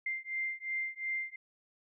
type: beating tone pair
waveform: sine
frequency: 2093 / 2095.8 Hz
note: C7 / C7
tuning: 0 / +2 cents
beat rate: 2.8 Hz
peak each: -37 / -37 dBFS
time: 0.06-1.36 s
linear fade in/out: 5 ms
effects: none